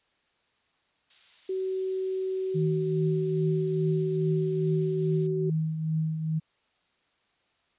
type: noise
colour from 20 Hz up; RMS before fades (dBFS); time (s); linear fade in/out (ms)
violet; -41; 1.1-5.27; 5
type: tone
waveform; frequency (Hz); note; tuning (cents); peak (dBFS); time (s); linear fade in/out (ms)
sine; 377.6; F#4; +35; -27; 1.49-5.5; 5
type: tone with tremolo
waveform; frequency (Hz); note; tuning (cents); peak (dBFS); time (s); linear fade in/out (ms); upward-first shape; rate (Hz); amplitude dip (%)
sine; 158.3; D#3; +30; -23; 2.54-6.4; 20; triangle; 2.4; 55
effects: white hiss -70 dBFS RMS until 7.78 s + resampled to 8000 Hz